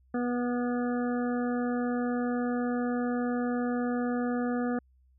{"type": "harmonic tone with a mistuned harmonic", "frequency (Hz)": 244.1, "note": "B3", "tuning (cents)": -20, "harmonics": [1, 2, 3, 5, 6, 7], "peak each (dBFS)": [-28, -34, -38, -42, -44, -45], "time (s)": [0.14, 4.79], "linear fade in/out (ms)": 5, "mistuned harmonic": 6, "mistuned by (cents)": -15, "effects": ["added 64 Hz sine -60 dBFS peak until 5.18 s"]}